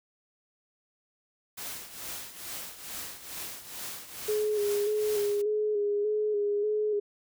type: noise with tremolo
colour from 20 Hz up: white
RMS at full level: -37 dBFS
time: 1.57-5.42 s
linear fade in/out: 10 ms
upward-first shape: triangle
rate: 2.3 Hz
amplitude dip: 75%
type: tone with vibrato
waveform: sine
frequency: 417.7 Hz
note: G#4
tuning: 10 cents sharp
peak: -25 dBFS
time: 4.28-7 s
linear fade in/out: 10 ms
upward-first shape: square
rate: 1.7 Hz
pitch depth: 29 cents each way
effects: none

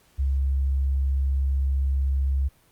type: tone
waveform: sine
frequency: 67.8 Hz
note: C#2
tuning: 38 cents flat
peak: -20 dBFS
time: 0.18-2.49 s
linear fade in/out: 20 ms
effects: pink hiss -60 dBFS RMS until 2.71 s + Opus 48 kbps

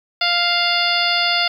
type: harmonic tone with a mistuned harmonic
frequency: 698.5 Hz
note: F5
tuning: in tune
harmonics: 1 / 2 / 3 / 4 / 5 / 6 / 7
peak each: -23 / -23 / -23 / -23 / -23 / -23 / -23 dBFS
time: 0.21-1.48 s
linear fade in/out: 5 ms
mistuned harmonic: 6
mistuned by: +80 cents
effects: 8-bit

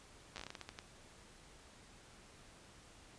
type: slowing click train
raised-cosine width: 0.2 ms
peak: -28 dBFS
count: 12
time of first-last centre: 0.36-0.789 s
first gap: 9 ms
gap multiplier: 1.27
effects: pink hiss -60 dBFS RMS until 3.18 s + resampled to 22050 Hz

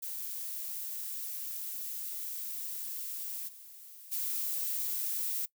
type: noise with level steps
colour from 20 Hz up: violet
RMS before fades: -39 / -51 / -34 dBFS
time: 0.02-5.46 s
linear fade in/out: 10 ms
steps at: 3.47 / 4.11 s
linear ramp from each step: 20 ms
effects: noise-tail reverb RT60 0.1 s tail -21 dB re dry

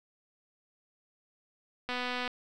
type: click train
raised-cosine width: 0.3 ms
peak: -19 dBFS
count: 97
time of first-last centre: 1.89-2.277 s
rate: 248 Hz
effects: none

